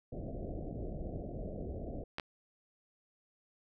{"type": "low-pass noise", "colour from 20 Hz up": "pink", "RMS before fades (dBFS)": -41, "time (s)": [0.12, 2.04], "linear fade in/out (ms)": 5, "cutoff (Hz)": 700, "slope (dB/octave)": 96}
{"type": "clicks", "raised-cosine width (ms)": 0.3, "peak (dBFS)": -21, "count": 2, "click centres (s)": [2.184, 2.198]}
{"effects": []}